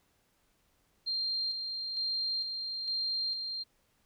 sine tone with tremolo, 4185 Hz, C8, in tune, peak -30 dBFS, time 1.06-3.64 s, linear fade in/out 20 ms, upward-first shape square, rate 1.1 Hz, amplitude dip 40%, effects pink hiss -72 dBFS RMS until 4.05 s

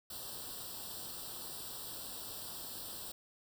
white noise with comb filter, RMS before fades -45 dBFS, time 0.1-3.12 s, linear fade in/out 5 ms, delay 0.23 ms, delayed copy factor +0.9, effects none

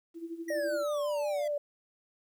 sine tone with tremolo, 332.8 Hz, E4, 17 cents sharp, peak -34 dBFS, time 0.14-0.84 s, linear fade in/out 50 ms, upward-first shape sine, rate 12 Hz, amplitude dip 75%
square exponential sweep, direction down, 1945 to 659.3 Hz, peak -39 dBFS, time 0.48-1.48 s, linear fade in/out 5 ms
sine tone with vibrato, 587.3 Hz, D5, in tune, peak -29 dBFS, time 0.5-1.58 s, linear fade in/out 5 ms, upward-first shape sine, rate 5.4 Hz, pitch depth 22 cents each way
effects 11-bit

